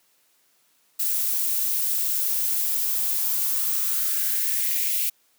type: noise with high-pass filter sweep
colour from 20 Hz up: violet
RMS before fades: -24 dBFS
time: 0.99-5.1 s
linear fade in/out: 10 ms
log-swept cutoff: 250 to 2500 Hz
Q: 3.3
effects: white hiss -64 dBFS RMS until 5.38 s + high-pass 150 Hz 12 dB/octave